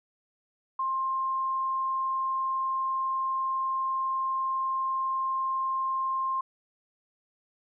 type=tone; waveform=sine; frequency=1058 Hz; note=C6; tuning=19 cents sharp; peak=-26 dBFS; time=0.79-6.41 s; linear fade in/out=5 ms; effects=none